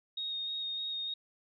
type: tone with vibrato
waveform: sine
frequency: 3726 Hz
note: A#7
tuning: 2 cents flat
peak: -34 dBFS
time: 0.17-1.14 s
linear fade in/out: 5 ms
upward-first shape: square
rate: 3.3 Hz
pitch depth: 10 cents each way
effects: none